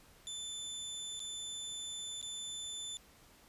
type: tone with dropouts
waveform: 25% pulse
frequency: 3520 Hz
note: A7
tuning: in tune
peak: -37 dBFS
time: 0.27-2.97 s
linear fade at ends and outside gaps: 0 ms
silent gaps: 1.194-1.202 / 2.214-2.227 s
effects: pink hiss -62 dBFS RMS until 3.48 s + resampled to 32000 Hz